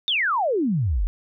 sine exponential sweep, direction down, 3729 to 38.46 Hz, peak -19 dBFS, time 0.08-1.07 s, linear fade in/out 0 ms, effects none

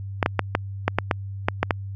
clicks, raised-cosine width 0.5 ms, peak -3 dBFS, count 10, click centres 0.228 / 0.261 / 0.393 / 0.551 / 0.88 / 0.986 / 1.112 / 1.485 / 1.63 / 1.708 s, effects added 98 Hz sine -30 dBFS peak until 1.95 s

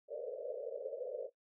white band-pass noise, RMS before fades -42 dBFS, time 0.08-1.3 s, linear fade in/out 50 ms, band 440 to 600 Hz, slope 96 dB/octave, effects noise-tail reverb RT60 0.1 s tail -17 dB re dry

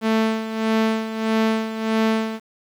sawtooth tone with tremolo, 221.4 Hz, A3, 11 cents sharp, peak -12 dBFS, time 0.01-2.4 s, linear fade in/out 50 ms, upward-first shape sine, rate 1.6 Hz, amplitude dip 70%, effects low-pass 4000 Hz 12 dB/octave + 8-bit

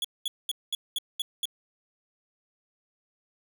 45% pulse tone bursts, 3376 Hz, G#7, 28 cents sharp, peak -27 dBFS, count 7, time 0.02-1.455 s, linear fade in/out 2 ms, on 25 ms, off 210 ms, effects none

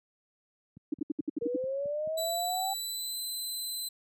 click train, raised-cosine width 5 ms, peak -33 dBFS, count 7, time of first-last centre 0.77-2.074 s, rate 4.6 Hz
sine tone bursts, 299.7 Hz, D4, 35 cents sharp, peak -26 dBFS, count 8, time 0.92-1.563 s, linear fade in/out 5 ms, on 20 ms, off 69 ms
sine linear sweep, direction up, 466.2 to 782 Hz, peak -30 dBFS, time 1.41-2.74 s, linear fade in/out 10 ms
20% pulse tone with pitch glide, 3952 to 4040 Hz, B7 to B7, 0 to +39 cents, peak -28 dBFS, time 2.17-3.89 s, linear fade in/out 10 ms, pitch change +39 cents, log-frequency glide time 2.73-3.18 s
effects high-pass 150 Hz 12 dB/octave

